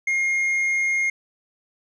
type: tone with tanh clipping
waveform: sine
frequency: 2135 Hz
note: C7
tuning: 34 cents sharp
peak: -20 dBFS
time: 0.07-1.1 s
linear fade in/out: 5 ms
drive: 4 dB
effects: none